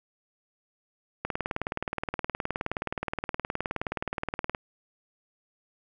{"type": "click train", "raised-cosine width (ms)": 0.5, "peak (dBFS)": -14, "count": 64, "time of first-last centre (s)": [1.25, 4.548], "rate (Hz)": 19.1, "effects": []}